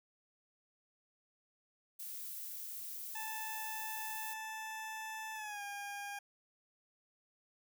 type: noise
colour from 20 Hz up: violet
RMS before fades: -45 dBFS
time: 1.99-4.34 s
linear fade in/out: 10 ms
type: tone with pitch glide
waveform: 20% pulse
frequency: 877 to 808.9 Hz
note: A5 to G#5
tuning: -6 to -46 cents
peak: -37 dBFS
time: 3.15-6.19 s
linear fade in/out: 5 ms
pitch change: -140 cents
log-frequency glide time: 5.34-5.62 s
effects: none